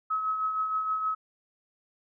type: tone with tremolo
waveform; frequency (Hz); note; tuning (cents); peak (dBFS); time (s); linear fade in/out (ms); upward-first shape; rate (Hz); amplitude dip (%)
sine; 1283; E6; -47; -24; 0.1-1.15; 10; triangle; 6.4; 50
effects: none